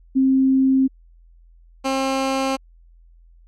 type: tone pair in turn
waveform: sine / 15% pulse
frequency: 265.2 / 267.4 Hz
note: C4 / C4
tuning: +23 / +38 cents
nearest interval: unison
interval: 15 cents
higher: second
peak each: -13 dBFS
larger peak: neither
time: 0.15-0.88 / 1.84-2.57 s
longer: neither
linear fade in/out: 20 ms
effects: added 42 Hz sine -47 dBFS peak until 3.47 s + low-pass 8000 Hz 12 dB/octave